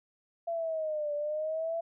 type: linear two-way sweep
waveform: sine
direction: down then up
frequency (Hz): 680 to 583 to 672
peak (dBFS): -30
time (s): 0.47-1.81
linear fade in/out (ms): 10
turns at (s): 1.14
effects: none